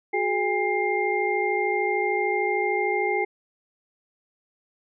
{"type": "tone cluster", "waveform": "sine", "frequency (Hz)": [367.8, 421.1, 810, 2110], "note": ["F#4", "G#4", "G#5", "C7"], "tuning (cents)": [-10, 24, -43, 14], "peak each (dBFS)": -27, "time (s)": [0.13, 3.25], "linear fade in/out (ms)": 10, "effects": []}